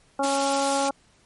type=harmonic tone; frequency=276.2 Hz; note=C#4; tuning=6 cents flat; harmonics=1 / 2 / 3 / 4 / 5; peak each=-29 / -26 / -25 / -33 / -33 dBFS; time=0.19-0.91 s; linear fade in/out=5 ms
type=high-pass noise; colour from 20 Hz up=pink; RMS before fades=-31 dBFS; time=0.23-0.89 s; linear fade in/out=5 ms; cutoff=3100 Hz; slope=12 dB/octave
effects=pink hiss -60 dBFS RMS until 1.25 s + MP3 48 kbps